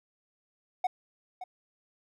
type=tone with echo; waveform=triangle; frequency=739 Hz; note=F#5; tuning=2 cents flat; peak=-22 dBFS; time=0.84-0.87 s; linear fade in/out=5 ms; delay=570 ms; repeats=1; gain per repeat=-13 dB; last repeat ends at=1.44 s; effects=none